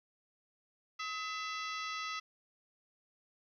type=harmonic tone with a mistuned harmonic; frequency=671 Hz; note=E5; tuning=31 cents sharp; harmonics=2 / 3 / 4 / 5 / 6 / 7 / 8 / 9; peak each=-40 / -44 / -46 / -48 / -50 / -51 / -52 / -53 dBFS; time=0.99-2.2 s; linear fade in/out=10 ms; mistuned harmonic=2; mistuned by=-88 cents; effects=12-bit